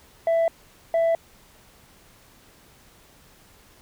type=tone pair in turn; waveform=sine; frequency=663 / 663 Hz; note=E5 / E5; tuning=+10 / +10 cents; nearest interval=unison; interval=0 cents; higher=neither; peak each=-15 dBFS; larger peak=neither; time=0.27-0.48 / 0.94-1.15 s; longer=neither; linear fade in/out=2 ms; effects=tanh soft clip ceiling -17 dBFS + pink hiss -54 dBFS RMS until 3.81 s